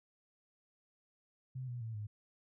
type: tone with pitch steps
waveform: sine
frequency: 129.2 / 121.8 / 112.9 / 105.3 Hz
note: C3 / B2 / A2 / G#2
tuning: -21 / -24 / +45 / +24 cents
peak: -39 dBFS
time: 1.55-2.07 s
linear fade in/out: 10 ms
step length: 130 ms
effects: none